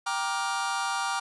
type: chord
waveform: 45% pulse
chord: G minor seventh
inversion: none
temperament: just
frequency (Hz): 784 / 940.8 / 1176 / 1411.2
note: G5 / Bb5 / D6 / F6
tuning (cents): 0 / +16 / +2 / +18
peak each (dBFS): -33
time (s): 0.06-1.2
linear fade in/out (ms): 10
effects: resampled to 22050 Hz